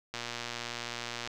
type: click train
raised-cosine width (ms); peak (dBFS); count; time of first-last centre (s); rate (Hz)
0.2; -19; 136; 0.14-1.274; 119
effects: none